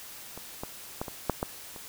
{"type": "clicks", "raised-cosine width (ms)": 1, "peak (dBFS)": [-26, -20, -17, -23, -10, -14, -29], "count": 7, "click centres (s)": [0.376, 0.635, 1.015, 1.082, 1.297, 1.429, 1.762], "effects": ["white hiss -45 dBFS RMS until 1.88 s"]}